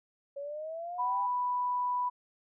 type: exponential sweep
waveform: sine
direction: up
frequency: 554.4 to 816 Hz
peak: -36 dBFS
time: 0.36-1.27 s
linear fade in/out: 10 ms
type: tone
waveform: sine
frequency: 987.8 Hz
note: B5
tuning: in tune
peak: -28 dBFS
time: 0.98-2.1 s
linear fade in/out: 20 ms
effects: none